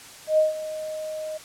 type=tone with ADSR envelope; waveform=sine; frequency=622.3 Hz; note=D#5; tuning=in tune; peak=-14 dBFS; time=0.27-1.38 s; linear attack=110 ms; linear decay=150 ms; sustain=-15 dB; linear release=13 ms; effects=white hiss -44 dBFS RMS until 1.44 s + low-pass 10000 Hz 12 dB/octave